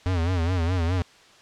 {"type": "tone with vibrato", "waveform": "square", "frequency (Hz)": 87.31, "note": "F2", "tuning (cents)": 0, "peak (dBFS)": -22, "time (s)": [0.06, 1.02], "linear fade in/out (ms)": 0, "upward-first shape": "sine", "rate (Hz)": 4.8, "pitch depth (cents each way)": 120, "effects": ["white hiss -52 dBFS RMS until 1.41 s", "low-pass 5000 Hz 12 dB/octave"]}